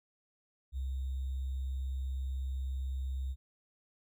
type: tone with sample-and-hold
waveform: sine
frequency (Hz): 66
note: C2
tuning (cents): +16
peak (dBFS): -33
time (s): 0.72-3.36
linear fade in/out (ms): 50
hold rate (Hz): 3675
effects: none